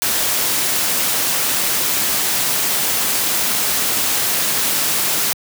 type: noise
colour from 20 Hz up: white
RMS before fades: -18 dBFS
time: 0.02-5.33 s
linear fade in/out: 0 ms
effects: high-pass 100 Hz 12 dB/octave